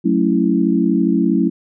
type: chord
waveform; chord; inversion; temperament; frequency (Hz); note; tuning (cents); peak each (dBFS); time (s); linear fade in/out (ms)
sine; F# minor seventh; none; equal; 185 / 220 / 277.2 / 329.6; F#3 / A3 / C#4 / E4; 0 / 0 / 0 / 0; -18; 0.04-1.5; 20
effects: none